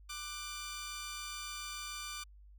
10% pulse tone pair together, 1185 / 1493 Hz, D6 / F#6, +15 / +15 cents, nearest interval major third, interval 400 cents, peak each -34 / -39 dBFS, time 0.09-2.24 s, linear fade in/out 10 ms, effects added 50 Hz sine -54 dBFS peak until 2.58 s

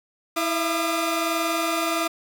sawtooth tone cluster, 327.3 / 676 / 1213 Hz, E4 / E5 / D#6, -12 / +43 / -44 cents, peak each -23 dBFS, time 0.36-2.08 s, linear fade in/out 10 ms, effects none

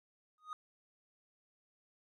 triangle tone with exponential growth, 1243 Hz, D#6, 2 cents flat, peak -35 dBFS, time 0.38-0.53 s, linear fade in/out 1 ms, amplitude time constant 32 ms, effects resampled to 24000 Hz

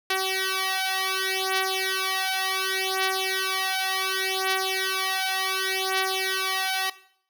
5% pulse beating tone pair, 380 / 380.68 Hz, F#4 / F#4, +46 / +49 cents, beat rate 0.68 Hz, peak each -16 dBFS, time 0.1-6.9 s, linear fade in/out 5 ms, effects noise-tail reverb RT60 0.6 s tail -17 dB re dry

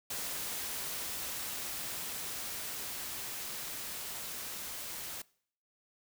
white noise with level ramp, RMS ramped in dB -38 to -42 dBFS, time 0.1-5.22 s, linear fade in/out 5 ms, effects noise-tail reverb RT60 0.6 s tail -23 dB re dry

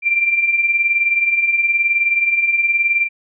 sine beating tone pair, 2349 / 2368 Hz, D7 / D7, 0 / +14 cents, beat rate 19 Hz, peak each -21 / -14 dBFS, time 0.02-3.09 s, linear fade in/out 50 ms, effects none

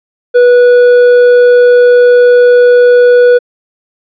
sine tone with hard clipping, 489.4 Hz, B4, 16 cents flat, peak -3 dBFS, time 0.34-3.39 s, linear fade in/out 20 ms, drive 5 dB, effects resampled to 11025 Hz

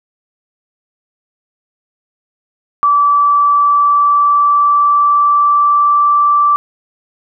sine tone with pitch glide, 1157 to 1167.7 Hz, D6 to D6, -26 to -10 cents, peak -7 dBFS, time 2.83-6.56 s, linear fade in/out 0 ms, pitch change +16 cents, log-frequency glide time 3.34-6.08 s, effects none

